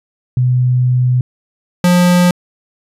sine / square tone pair in turn, 125.6 / 177.63 Hz, B2 / F3, +30 / +30 cents, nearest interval tritone, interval 600 cents, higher second, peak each -9 / -8 dBFS, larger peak second, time 0.37-1.21 / 1.84-2.31 s, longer first, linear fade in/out 2 ms, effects resampled to 32000 Hz

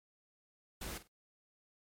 pink noise with echo, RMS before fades -43 dBFS, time 0.81-0.98 s, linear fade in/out 5 ms, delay 48 ms, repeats 2, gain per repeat -13 dB, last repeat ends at 1.076 s, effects MP3 64 kbps

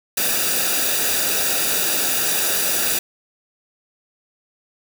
white noise with comb filter, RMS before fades -20 dBFS, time 0.17-2.99 s, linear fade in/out 5 ms, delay 0.94 ms, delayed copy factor -0.65, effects none

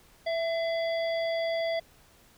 harmonic tone with a mistuned harmonic, 676 Hz, E5, 43 cents sharp, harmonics 1 / 3 / 5 / 7, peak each -27 / -37 / -41 / -44 dBFS, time 0.26-1.8 s, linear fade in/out 10 ms, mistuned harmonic 1, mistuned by -37 cents, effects pink hiss -59 dBFS RMS until 2.37 s

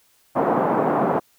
white band-pass noise, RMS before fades -20 dBFS, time 0.35-1.2 s, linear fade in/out 20 ms, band 160 to 970 Hz, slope 24 dB/octave, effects white hiss -60 dBFS RMS until 1.38 s

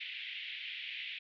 white band-pass noise, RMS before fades -43 dBFS, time 0-1.19 s, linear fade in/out 10 ms, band 2000 to 3400 Hz, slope 48 dB/octave, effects none

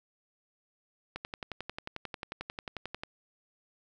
click train, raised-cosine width 0.3 ms, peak -21 dBFS, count 22, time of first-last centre 1.16-3.035 s, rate 11.2 Hz, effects none

